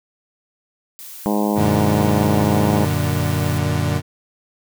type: noise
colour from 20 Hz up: blue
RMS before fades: -36 dBFS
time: 0.99-3.58 s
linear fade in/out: 0 ms
type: harmonic tone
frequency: 104.1 Hz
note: G#2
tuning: 5 cents sharp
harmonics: 2 / 3 / 4 / 5 / 6 / 7 / 8 / 9 / 10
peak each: -19 / -23 / -26 / -27 / -28 / -29 / -28 / -30 / -35 dBFS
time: 1.26-2.85 s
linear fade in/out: 0 ms
type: chord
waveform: 35% pulse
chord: Gb augmented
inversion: none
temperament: equal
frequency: 92.5 / 116.54 / 146.83 Hz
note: Gb2 / Bb2 / D3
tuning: 0 / 0 / 0 cents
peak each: -20 / -22 / -19 dBFS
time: 1.55-4.02 s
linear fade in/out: 50 ms
effects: none